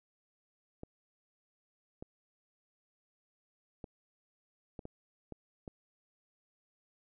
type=clicks; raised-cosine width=2 ms; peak=-30 dBFS; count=7; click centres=0.834 / 2.025 / 3.842 / 4.792 / 4.854 / 5.323 / 5.678 s; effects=none